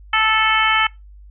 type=harmonic tone; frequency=438.1 Hz; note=A4; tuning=7 cents flat; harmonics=2 / 3 / 4 / 5 / 6 / 7; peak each=-22 / -18 / -21 / -20 / -24 / -22 dBFS; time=0.13-0.87 s; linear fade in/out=5 ms; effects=noise-tail reverb RT60 0.2 s tail -22 dB re dry + added 50 Hz sine -39 dBFS peak until 1.3 s